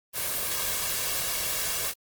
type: noise with comb filter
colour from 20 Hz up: white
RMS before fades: -29 dBFS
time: 0.13-1.94 s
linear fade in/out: 50 ms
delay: 1.8 ms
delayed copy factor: +0.5
effects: Opus 24 kbps